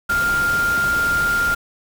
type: tone in noise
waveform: sine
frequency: 1400 Hz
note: F6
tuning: 4 cents sharp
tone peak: -16 dBFS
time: 0.09-1.55 s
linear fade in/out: 10 ms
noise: pink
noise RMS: -28 dBFS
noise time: 0.09-1.55 s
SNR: +9 dB
effects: none